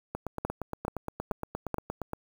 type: two click trains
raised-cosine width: 1 ms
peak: -15 / -19 dBFS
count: 4 / 18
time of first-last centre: 0.45-1.743 / 0.15-2.134 s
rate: 2.32 / 8.57 Hz
effects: 7-bit